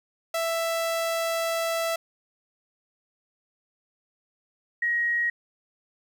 sawtooth / sine tone pair in turn, 662 / 1890.3 Hz, E5 / A#6, +7 / +24 cents, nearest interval octave + tritone, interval 1817 cents, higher second, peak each -21 / -22 dBFS, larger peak first, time 0.34-1.96 / 4.82-5.3 s, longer first, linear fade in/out 5 ms, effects 10-bit

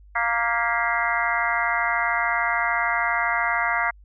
harmonic tone with a mistuned harmonic, 233.1 Hz, A#3, in tune, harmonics 3 / 4 / 5 / 6 / 7 / 8 / 9, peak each -28 / -28 / -28 / -28 / -28 / -28 / -28 dBFS, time 0.15-3.91 s, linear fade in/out 10 ms, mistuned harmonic 8, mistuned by +69 cents, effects added 50 Hz sine -46 dBFS peak until 4.04 s

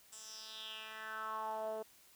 10% pulse tone with band-pass filter sweep, 218.8 Hz, A3, 9 cents flat, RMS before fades -44 dBFS, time 0.12-1.83 s, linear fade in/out 10 ms, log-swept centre 7800 to 510 Hz, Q 4.2, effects white hiss -64 dBFS RMS until 2.15 s

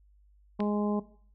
harmonic tone, 207.7 Hz, G#3, in tune, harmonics 1 / 2 / 3 / 4 / 5, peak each -27 / -33 / -37 / -39 / -41 dBFS, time 0.59-1 s, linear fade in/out 10 ms
click, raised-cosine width 0.3 ms, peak -22 dBFS, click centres 0.604 s
effects noise-tail reverb RT60 0.5 s tail -17 dB re dry + added 50 Hz sine -58 dBFS peak until 1.34 s

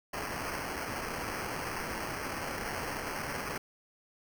white noise with sample-and-hold, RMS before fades -37 dBFS, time 0.13-3.58 s, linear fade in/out 5 ms, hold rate 3675 Hz, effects none

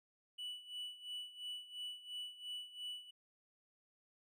triangle tone with tremolo, 2960 Hz, F#7, in tune, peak -40 dBFS, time 0.38-3.11 s, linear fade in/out 10 ms, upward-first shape sine, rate 2.9 Hz, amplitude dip 80%, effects none

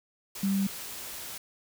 sine tone in noise, 196 Hz, G3, in tune, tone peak -24 dBFS, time 0.43-0.67 s, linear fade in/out 5 ms, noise white, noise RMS -40 dBFS, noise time 0.35-1.38 s, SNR +13 dB, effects none

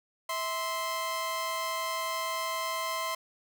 sawtooth tone pair together, 651 / 1042.4 Hz, E5 / C6, -22 / -7 cents, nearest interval minor sixth, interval 815 cents, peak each -33 / -28 dBFS, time 0.29-3.15 s, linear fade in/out 5 ms, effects 10-bit

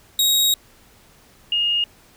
sawtooth / sine tone pair in turn, 3788 / 2848 Hz, A#7 / F7, +27 / +33 cents, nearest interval perfect fourth, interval 494 cents, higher first, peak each -12 / -17 dBFS, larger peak first, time 0.19-0.54 / 1.52-1.84 s, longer first, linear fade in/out 2 ms, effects pink hiss -52 dBFS RMS until 2.16 s

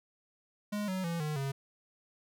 square tone with pitch steps, 207.7 / 187.19 / 168.7 / 152.05 / 137.03 Hz, G#3 / F#3 / E3 / D#3 / C#3, 0 / +20 / +40 / -40 / -20 cents, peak -33 dBFS, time 0.72-1.52 s, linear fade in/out 10 ms, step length 160 ms, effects none

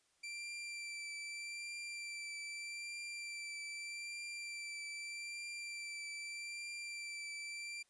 sawtooth tone with vibrato, 2349 Hz, D7, in tune, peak -40 dBFS, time 0.23-7.83 s, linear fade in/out 10 ms, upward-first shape triangle, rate 0.81 Hz, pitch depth 20 cents each way, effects white hiss -75 dBFS RMS until 7.89 s + resampled to 22050 Hz

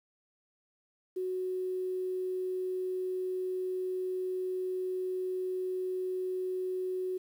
sine tone with quantisation, 370 Hz, F#4, in tune, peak -31 dBFS, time 1.16-7.18 s, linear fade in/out 10 ms, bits 10, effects none

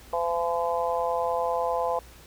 harmonic tone, 170 Hz, F3, 46 cents flat, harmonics 3 / 4 / 5 / 6, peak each -28 / -29 / -30 / -31 dBFS, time 0.13-1.99 s, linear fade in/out 2 ms, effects added 60 Hz sine -52 dBFS peak until 2.26 s + pink hiss -51 dBFS RMS until 2.26 s

